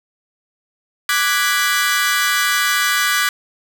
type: chord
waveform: sawtooth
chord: G# half-diminished seventh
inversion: second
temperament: equal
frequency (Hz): 1174.7 / 1480 / 1661.2 / 1975.5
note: D6 / F#6 / G#6 / B6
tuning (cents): 0 / 0 / 0 / 0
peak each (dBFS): -17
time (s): 1.09-3.29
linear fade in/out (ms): 2
effects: none